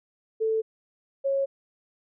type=tone pair in turn; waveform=sine; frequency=442.3 / 548.1 Hz; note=A4 / C#5; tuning=+9 / -20 cents; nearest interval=major third; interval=371 cents; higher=second; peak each=-22 dBFS; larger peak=neither; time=0.4-0.62 / 1.24-1.46 s; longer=neither; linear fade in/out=20 ms; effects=none